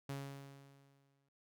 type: tone with exponential decay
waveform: sawtooth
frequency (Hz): 138.59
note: C#3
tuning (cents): 0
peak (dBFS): -36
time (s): 0.09-1.29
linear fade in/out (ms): 5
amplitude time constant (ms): 260
effects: none